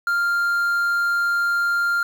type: tone with quantisation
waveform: triangle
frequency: 1396.9 Hz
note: F6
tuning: in tune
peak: -16 dBFS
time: 0.07-2.03 s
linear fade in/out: 2 ms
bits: 7
effects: none